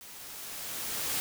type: noise with level ramp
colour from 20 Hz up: white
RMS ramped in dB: -48 to -31 dBFS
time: 0.01-1.2 s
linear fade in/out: 0 ms
effects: none